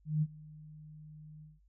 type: tone with ADSR envelope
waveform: sine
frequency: 153.2 Hz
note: D#3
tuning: 27 cents flat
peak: -25 dBFS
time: 0.05-1.6 s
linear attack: 170 ms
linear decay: 46 ms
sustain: -23 dB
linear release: 180 ms
effects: noise-tail reverb RT60 0.1 s tail -19 dB re dry + added 50 Hz sine -63 dBFS peak until 1.68 s